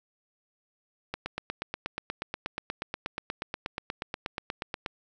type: click train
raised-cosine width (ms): 0.3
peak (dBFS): -16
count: 32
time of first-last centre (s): 1.14-4.861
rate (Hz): 8.33
effects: none